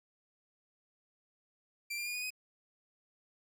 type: tone with pitch steps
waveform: sawtooth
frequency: 2356 / 2393 / 2431 / 2469 / 2508 Hz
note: D7 / D7 / D#7 / D#7 / D#7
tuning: +5 / +32 / -41 / -14 / +13 cents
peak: -33 dBFS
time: 1.9-2.305 s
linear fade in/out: 10 ms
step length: 81 ms
effects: none